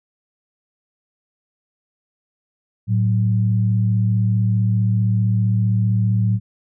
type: tone pair together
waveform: sine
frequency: 110.6 / 186.01 Hz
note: A2 / F#3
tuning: +9 / +9 cents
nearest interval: major sixth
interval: 900 cents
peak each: -15 / -22 dBFS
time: 2.87-6.4 s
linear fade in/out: 50 ms
effects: none